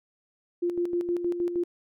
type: tone with tremolo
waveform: sine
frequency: 348.8 Hz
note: F4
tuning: 2 cents flat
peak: -23 dBFS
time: 0.62-1.64 s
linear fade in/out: 10 ms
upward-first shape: square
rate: 6.4 Hz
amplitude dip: 55%
effects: none